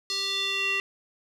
square tone with band-pass filter sweep, 392 Hz, G4, in tune, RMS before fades -28 dBFS, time 0.1-0.8 s, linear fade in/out 0 ms, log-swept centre 4600 to 2500 Hz, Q 4.6, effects none

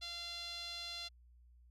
sawtooth tone with band-pass filter, 690 Hz, F5, 21 cents flat, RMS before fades -45 dBFS, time 0.01-1.09 s, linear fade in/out 20 ms, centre 4000 Hz, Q 4, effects added 60 Hz sine -60 dBFS peak until 1.7 s

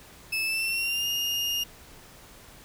35% pulse tone with pitch glide, 2615 to 2835 Hz, E7 to F7, -15 to +25 cents, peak -24 dBFS, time 0.32-1.64 s, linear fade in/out 10 ms, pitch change +140 cents, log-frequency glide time 0.44-1.08 s, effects pink hiss -50 dBFS RMS until 2.64 s

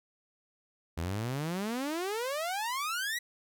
sawtooth exponential sweep, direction up, 78.3 to 1982 Hz, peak -28 dBFS, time 0.97-3.19 s, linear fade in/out 10 ms, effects none

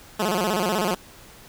10% pulse tone with vibrato, 196 Hz, G3, in tune, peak -13 dBFS, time 0.19-0.95 s, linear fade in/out 10 ms, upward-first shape square, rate 16 Hz, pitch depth 160 cents each way, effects pink hiss -47 dBFS RMS until 1.48 s

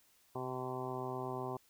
harmonic tone with a mistuned harmonic, 128.2 Hz, C3, 35 cents flat, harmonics 1 / 2 / 3 / 4 / 5 / 6 / 7 / 8 / 9, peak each -45 / -47 / -42 / -51 / -47 / -46 / -48 / -46 / -54 dBFS, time 0.35-1.57 s, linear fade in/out 5 ms, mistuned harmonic 9, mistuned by -31 cents, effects white hiss -69 dBFS RMS until 1.69 s

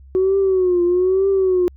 sine tone with vibrato, 370 Hz, F#4, in tune, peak -12 dBFS, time 0.15-1.68 s, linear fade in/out 0 ms, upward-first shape triangle, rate 1.1 Hz, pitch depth 110 cents each way, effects tanh soft clip ceiling -9 dBFS + added 67 Hz sine -40 dBFS peak until 1.76 s

